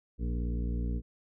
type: harmonic tone with a mistuned harmonic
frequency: 58.7 Hz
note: A#1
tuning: 13 cents sharp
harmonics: 1 / 2 / 3 / 4 / 5 / 7 / 8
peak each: -30 / -40 / -40 / -41 / -44 / -49 / -51 dBFS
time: 0.18-1.02 s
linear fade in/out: 50 ms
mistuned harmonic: 5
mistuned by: +25 cents
effects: none